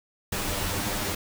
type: noise with comb filter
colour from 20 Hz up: pink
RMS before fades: -29 dBFS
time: 0.32-1.15 s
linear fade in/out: 5 ms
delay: 10 ms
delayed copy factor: +0.75
effects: none